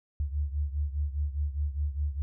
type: beating tone pair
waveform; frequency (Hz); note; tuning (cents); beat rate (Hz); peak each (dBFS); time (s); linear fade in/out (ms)
sine; 71.6 / 76.5; D2 / D#2; -43 / -29; 4.9; -29 / -33; 0.2-2.22; 0
effects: none